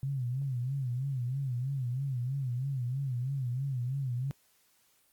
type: tone with vibrato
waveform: sine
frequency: 130 Hz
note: C3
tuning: 11 cents flat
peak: -30 dBFS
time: 0.03-4.31 s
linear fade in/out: 0 ms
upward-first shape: sine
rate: 3.1 Hz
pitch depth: 130 cents each way
effects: white hiss -68 dBFS RMS until 5.12 s + Opus 32 kbps